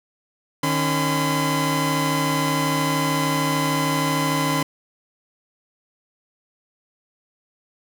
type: tone cluster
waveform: sawtooth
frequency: 154.1 / 275 / 1015 Hz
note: D#3 / C#4 / B5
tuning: -16 / -14 / +47 cents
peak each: -20 dBFS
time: 0.63-4.63 s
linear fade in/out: 5 ms
effects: none